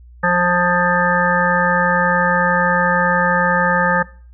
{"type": "harmonic tone", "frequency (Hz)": 176.9, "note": "F3", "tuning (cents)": 23, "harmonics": [1, 3, 5, 7, 9, 10], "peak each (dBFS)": [-20, -20, -20, -20, -20, -20], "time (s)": [0.23, 4.03], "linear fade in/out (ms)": 10, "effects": ["noise-tail reverb RT60 0.4 s tail -20 dB re dry", "added 60 Hz sine -39 dBFS peak until 4.33 s"]}